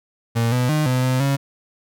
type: tone with pitch steps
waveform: 35% pulse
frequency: 116 / 124.8 / 153.1 / 127.3 / 128.5 / 138.3 Hz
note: A#2 / B2 / D#3 / C3 / C3 / C#3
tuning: -8 / +19 / -28 / -47 / -31 / -4 cents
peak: -15 dBFS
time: 0.35-1.37 s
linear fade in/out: 20 ms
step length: 170 ms
effects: none